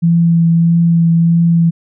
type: tone with vibrato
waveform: sine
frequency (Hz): 167.7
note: E3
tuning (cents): +30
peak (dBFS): -7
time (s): 0.02-1.71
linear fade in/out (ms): 20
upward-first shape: triangle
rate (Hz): 1.6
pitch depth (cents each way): 15
effects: none